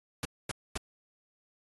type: noise bursts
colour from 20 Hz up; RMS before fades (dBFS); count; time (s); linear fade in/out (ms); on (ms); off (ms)
pink; -34; 3; 0.23-0.776; 2; 22; 240
effects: AAC 32 kbps